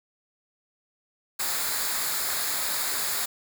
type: noise with comb filter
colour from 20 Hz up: white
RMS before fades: -28 dBFS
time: 1.39-3.26 s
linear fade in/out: 10 ms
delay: 0.34 ms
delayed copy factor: -0.6
effects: none